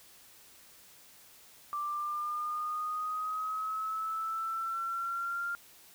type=exponential sweep; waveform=sine; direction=up; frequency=1174.7 to 1396.9 Hz; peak=-32 dBFS; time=1.73-5.55 s; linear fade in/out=0 ms; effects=white hiss -57 dBFS RMS until 5.94 s